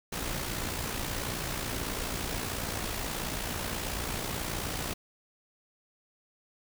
pink noise with amplitude modulation, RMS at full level -32 dBFS, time 0.12-4.94 s, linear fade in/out 10 ms, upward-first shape sine, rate 58.5 Hz, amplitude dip 50%, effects none

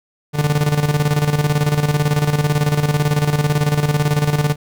45% pulse tone with tremolo, 147.8 Hz, D3, 11 cents sharp, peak -12 dBFS, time 0.33-4.56 s, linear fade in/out 50 ms, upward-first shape square, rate 18 Hz, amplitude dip 65%, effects none

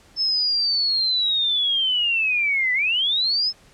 sine linear two-way sweep, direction down then up, 5274 to 1968 to 5274 Hz, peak -18 dBFS, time 0.16-3.53 s, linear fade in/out 50 ms, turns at 2.73 s, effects pink hiss -53 dBFS RMS until 3.73 s + low-pass 9000 Hz 12 dB/octave

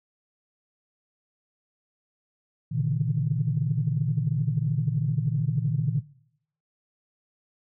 sine tone cluster, 116.7 / 136.5 / 146.6 / 159.5 Hz, A#2 / C#3 / D3 / D#3, +2 / -26 / -3 / +43 cents, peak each -28 dBFS, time 2.71-6.01 s, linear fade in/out 20 ms, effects noise-tail reverb RT60 0.7 s tail -19 dB re dry + tanh soft clip ceiling -12 dBFS

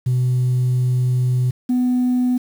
sine tone pair in turn, 125.9 / 249.3 Hz, B2 / B3, +34 / +16 cents, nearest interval octave, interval 1182 cents, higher second, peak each -13 dBFS, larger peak neither, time 0.06-1.51 / 1.69-2.38 s, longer first, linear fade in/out 10 ms, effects tanh soft clip ceiling -12 dBFS + 7-bit

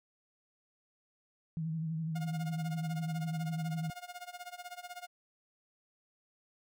sine tone with vibrato, 160.7 Hz, E3, 44 cents flat, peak -33 dBFS, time 1.57-3.9 s, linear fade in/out 0 ms, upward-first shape sine, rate 12 Hz, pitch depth 46 cents each way
sawtooth tone with tremolo, 713 Hz, F5, 36 cents sharp, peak -37 dBFS, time 2.15-5.07 s, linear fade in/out 10 ms, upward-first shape sine, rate 16 Hz, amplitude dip 90%
effects none

